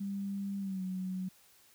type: tone with pitch glide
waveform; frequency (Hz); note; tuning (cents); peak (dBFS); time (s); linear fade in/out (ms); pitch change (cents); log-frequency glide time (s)
sine; 198.2 to 186; G3 to F#3; +19 to +9; -34; 0-1.29; 10; -110; 0.59-0.83
effects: white hiss -63 dBFS RMS until 1.74 s